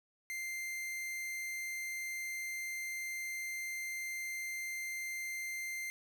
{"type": "tone", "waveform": "45% pulse", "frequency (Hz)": 2093, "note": "C7", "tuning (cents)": 0, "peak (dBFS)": -38, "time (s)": [0.3, 5.9], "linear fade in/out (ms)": 0, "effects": []}